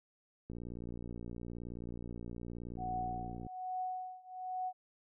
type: click train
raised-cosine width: 3 ms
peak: -32 dBFS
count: 176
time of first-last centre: 0.5-3.466 s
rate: 59 Hz
type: tone with tremolo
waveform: sine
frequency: 740 Hz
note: F#5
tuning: in tune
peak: -34 dBFS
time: 2.77-4.73 s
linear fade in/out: 50 ms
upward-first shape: triangle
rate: 1.2 Hz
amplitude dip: 95%
effects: none